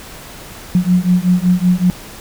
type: beating tone pair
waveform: sine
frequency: 177.7 / 183 Hz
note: F3 / F#3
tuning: +30 / -19 cents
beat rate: 5.3 Hz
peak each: -13 dBFS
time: 0.75-1.9 s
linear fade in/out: 0 ms
effects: pink hiss -34 dBFS RMS until 2.2 s